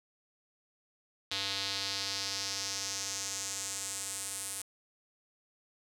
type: tone with band-pass filter sweep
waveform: square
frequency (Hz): 98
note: G2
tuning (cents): 0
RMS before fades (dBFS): -37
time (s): 1.31-4.62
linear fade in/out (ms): 5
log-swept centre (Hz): 3900 to 9400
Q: 2.7
effects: none